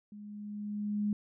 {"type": "tone with level ramp", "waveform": "sine", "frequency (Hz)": 207.7, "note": "G#3", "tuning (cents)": 0, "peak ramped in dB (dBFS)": [-45, -27], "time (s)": [0.12, 1.13], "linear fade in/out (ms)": 2, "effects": []}